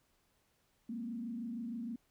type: tone with frequency modulation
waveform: sine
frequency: 233.2 Hz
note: A#3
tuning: 1 cent sharp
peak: -38 dBFS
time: 0.89-1.96 s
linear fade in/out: 5 ms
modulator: 26.4 Hz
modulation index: 0.79
effects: pink hiss -75 dBFS RMS until 2.1 s